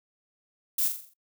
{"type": "noise with echo", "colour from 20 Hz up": "violet", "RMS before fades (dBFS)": -26, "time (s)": [0.78, 0.88], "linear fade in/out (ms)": 5, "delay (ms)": 43, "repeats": 6, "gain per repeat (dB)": -6, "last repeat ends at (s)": 1.138, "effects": ["noise-tail reverb RT60 0.1 s tail -23 dB re dry"]}